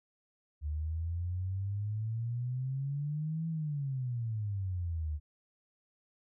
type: exponential two-way sweep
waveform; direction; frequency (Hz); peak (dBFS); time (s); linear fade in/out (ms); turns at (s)
sine; up then down; 73.4 to 164.81 to 73.4; -32; 0.61-5.2; 50; 3.48
effects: none